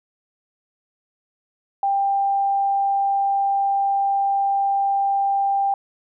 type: tone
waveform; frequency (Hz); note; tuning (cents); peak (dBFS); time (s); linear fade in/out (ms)
sine; 792; G5; +18; -17; 1.83-5.74; 2
effects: none